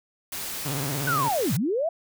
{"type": "noise", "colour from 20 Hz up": "white", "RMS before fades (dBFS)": -33, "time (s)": [0.32, 1.57], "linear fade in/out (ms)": 5}
{"type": "tone with vibrato", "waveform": "sawtooth", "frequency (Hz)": 140, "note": "C#3", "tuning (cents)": 18, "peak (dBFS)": -24, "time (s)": [0.65, 1.29], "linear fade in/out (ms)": 10, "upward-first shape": "sine", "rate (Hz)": 17, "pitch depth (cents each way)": 130}
{"type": "linear two-way sweep", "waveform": "sine", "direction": "down then up", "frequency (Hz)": [1526, 105, 693], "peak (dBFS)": -22, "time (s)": [1.07, 1.89], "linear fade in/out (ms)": 5, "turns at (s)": 1.54}
{"effects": []}